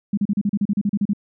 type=tone bursts; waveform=sine; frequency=203.5 Hz; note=G#3; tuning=35 cents flat; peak=-16 dBFS; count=13; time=0.13-1.134 s; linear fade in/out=5 ms; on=44 ms; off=36 ms; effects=none